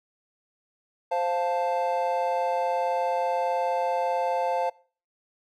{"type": "chord", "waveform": "triangle", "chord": "F major", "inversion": "second", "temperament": "equal", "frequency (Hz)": [523.3, 698.5, 880], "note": ["C5", "F5", "A5"], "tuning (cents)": [0, 0, 0], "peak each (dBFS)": -26, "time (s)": [1.11, 4.7], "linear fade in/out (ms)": 10, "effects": ["noise-tail reverb RT60 0.4 s tail -22 dB re dry"]}